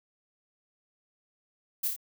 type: noise with echo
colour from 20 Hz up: violet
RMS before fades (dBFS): -29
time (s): 1.83-1.88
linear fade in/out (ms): 10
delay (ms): 28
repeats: 3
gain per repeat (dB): -3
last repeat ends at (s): 1.964
effects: none